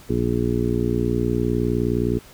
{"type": "harmonic tone", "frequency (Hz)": 59.6, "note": "A#1", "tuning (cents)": 39, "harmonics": [1, 2, 3, 4, 5, 6, 7], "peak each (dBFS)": [-28, -25, -29, -25, -28, -26, -26], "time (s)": [0.09, 2.19], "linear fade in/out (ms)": 10, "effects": ["pink hiss -47 dBFS RMS until 2.33 s"]}